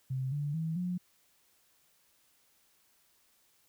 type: tone with pitch steps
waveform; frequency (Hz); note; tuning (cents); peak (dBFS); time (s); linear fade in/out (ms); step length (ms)
sine; 131.2 / 145.58 / 161.53 / 179.22; C3 / D3 / E3 / F3; +5 / -15 / -35 / +45; -31; 0.1-0.98; 10; 220
effects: white hiss -69 dBFS RMS until 3.68 s